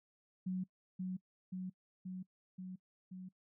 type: tone with echo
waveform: sine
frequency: 184.9 Hz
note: F#3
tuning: 1 cent flat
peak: -35 dBFS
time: 0.46-0.64 s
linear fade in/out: 10 ms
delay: 530 ms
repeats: 5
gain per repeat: -2 dB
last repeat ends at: 3.29 s
effects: noise-tail reverb RT60 0.1 s tail -23 dB re dry